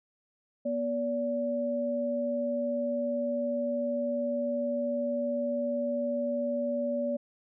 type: tone pair together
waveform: sine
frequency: 242.3 / 575 Hz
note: B3 / D5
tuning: -33 / -37 cents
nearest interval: octave + minor third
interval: 1496 cents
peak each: -32 / -29 dBFS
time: 0.65-7.17 s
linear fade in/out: 10 ms
effects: none